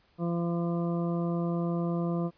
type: harmonic tone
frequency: 170.9 Hz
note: F3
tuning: 37 cents flat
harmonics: 1 / 2 / 3 / 4 / 6 / 7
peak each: -28 / -34 / -38 / -40 / -44 / -45 dBFS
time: 0.18-2.31 s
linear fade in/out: 50 ms
effects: pink hiss -66 dBFS RMS until 2.37 s + resampled to 11025 Hz